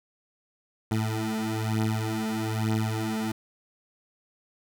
20% pulse beating tone pair, 109.2 / 110.3 Hz, A2 / A2, -13 / +5 cents, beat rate 1.1 Hz, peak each -24 dBFS, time 0.91-3.32 s, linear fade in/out 5 ms, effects none

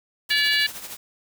white noise with tremolo, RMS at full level -34 dBFS, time 0.29-0.97 s, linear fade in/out 5 ms, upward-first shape triangle, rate 13 Hz, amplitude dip 65%
harmonic tone, 574 Hz, D5, 40 cents flat, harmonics 3 / 4 / 5 / 6 / 7 / 8, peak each -22 / -27 / -25 / -29 / -25 / -28 dBFS, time 0.3-0.67 s, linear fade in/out 10 ms
effects none

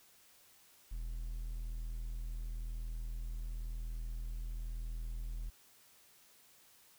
triangle tone, 40.49 Hz, E1, 30 cents flat, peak -36 dBFS, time 0.91-5.5 s, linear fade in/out 10 ms, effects white hiss -64 dBFS RMS until 6.98 s

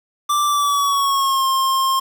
square tone with pitch glide, 1174.7 to 1064.8 Hz, D6 to C6, 0 to +30 cents, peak -16 dBFS, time 0.29-2 s, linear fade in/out 10 ms, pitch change -170 cents, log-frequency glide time 0.46-1.46 s, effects 7-bit

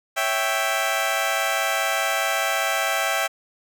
15% pulse chord, C# diminished, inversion none, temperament equal, 554.4 / 659.3 / 784 Hz, C#5 / E5 / G5, 0 / 0 / 0 cents, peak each -23 / -18 / -18 dBFS, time 0.16-3.28 s, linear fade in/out 20 ms, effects none

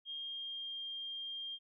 sine tone with pitch glide, 3224 to 3204 Hz, G7 to G7, +48 to +37 cents, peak -40 dBFS, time 0.05-1.59 s, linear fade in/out 50 ms, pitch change -11 cents, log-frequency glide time 0.17-0.82 s, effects none

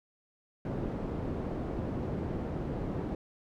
white low-pass noise, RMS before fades -35 dBFS, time 0.65-3.15 s, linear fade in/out 2 ms, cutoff 340 Hz, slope 12 dB/octave, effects none

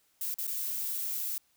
violet noise with dropouts, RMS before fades -34 dBFS, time 0.21-1.38 s, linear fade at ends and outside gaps 2 ms, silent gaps 0.342-0.385 / 0.469-0.476 s, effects white hiss -70 dBFS RMS until 1.56 s

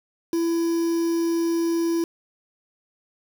triangle tone with quantisation, 334.7 Hz, E4, 26 cents sharp, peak -18 dBFS, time 0.33-2.04 s, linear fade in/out 2 ms, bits 6, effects none

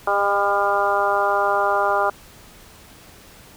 harmonic tone with a mistuned harmonic, 200.8 Hz, G3, 42 cents sharp, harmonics 2 / 3 / 4 / 5 / 6 / 7, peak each -26 / -23 / -22 / -25 / -23 / -25 dBFS, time 0.07-2.1 s, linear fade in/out 5 ms, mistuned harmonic 3, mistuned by +16 cents, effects pink hiss -46 dBFS RMS until 3.56 s

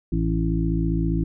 harmonic tone, 55 Hz, A1, in tune, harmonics 1 / 2 / 3 / 5 / 6, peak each -24 / -30 / -24 / -28 / -28 dBFS, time 0.12-1.24 s, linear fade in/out 5 ms, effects none

